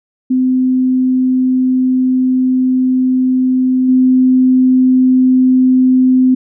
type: tone with level steps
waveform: sine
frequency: 256.6 Hz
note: C4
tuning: 34 cents flat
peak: -9 / -6 dBFS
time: 0.3-6.35 s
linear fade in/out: 10 ms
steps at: 3.88 s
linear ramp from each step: 10 ms
effects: none